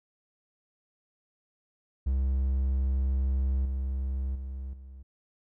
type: tone with level steps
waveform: triangle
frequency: 66.2 Hz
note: C2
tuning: 21 cents sharp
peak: -22 / -26 / -32 / -41 dBFS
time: 2.06-5.03 s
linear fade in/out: 10 ms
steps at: 3.65 / 4.35 / 4.73 s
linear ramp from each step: 5 ms
effects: none